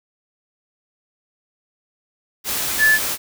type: tone in noise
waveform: sine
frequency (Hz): 1736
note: A6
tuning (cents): -24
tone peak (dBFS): -11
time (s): 2.78-2.99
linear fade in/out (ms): 50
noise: white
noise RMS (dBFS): -23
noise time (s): 2.44-3.18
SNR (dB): +9
effects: none